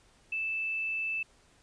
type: tone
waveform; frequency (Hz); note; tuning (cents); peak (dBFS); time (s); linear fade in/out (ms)
sine; 2637; E7; 0; -30; 0.32-1.23; 5
effects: pink hiss -63 dBFS RMS until 1.62 s + resampled to 22050 Hz